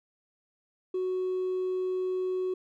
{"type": "tone with hard clipping", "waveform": "triangle", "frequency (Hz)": 370, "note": "F#4", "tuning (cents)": 0, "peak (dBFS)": -27, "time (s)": [0.94, 2.54], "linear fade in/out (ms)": 5, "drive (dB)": 2, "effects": []}